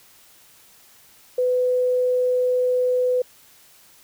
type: tone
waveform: sine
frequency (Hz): 501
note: B4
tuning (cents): +25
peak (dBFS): -17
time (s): 1.38-3.22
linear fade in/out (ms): 5
effects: white hiss -52 dBFS RMS until 4.03 s